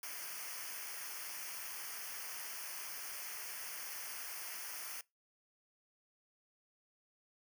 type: noise with comb filter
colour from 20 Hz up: white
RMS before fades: -45 dBFS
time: 0.03-5.01 s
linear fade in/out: 2 ms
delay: 0.26 ms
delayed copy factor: -0.9
effects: noise-tail reverb RT60 0.2 s tail -22 dB re dry